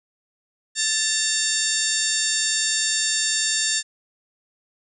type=harmonic tone with a mistuned harmonic; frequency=910 Hz; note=A#5; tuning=42 cents flat; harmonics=2 / 3 / 4 / 5 / 6 / 7 / 8 / 9 / 10; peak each=-28 / -35 / -28 / -29 / -29 / -32 / -24 / -35 / -32 dBFS; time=0.75-3.83 s; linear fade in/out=50 ms; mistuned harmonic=2; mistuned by=-69 cents; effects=none